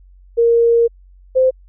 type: tone pair in turn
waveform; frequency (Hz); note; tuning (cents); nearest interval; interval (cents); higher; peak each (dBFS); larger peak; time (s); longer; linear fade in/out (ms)
sine; 466.2 / 518.4; A#4 / C5; 0 / -16; major second; 184; second; -9; neither; 0.37-0.88 / 1.35-1.51; first; 20
effects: added 46 Hz sine -42 dBFS peak until 1.68 s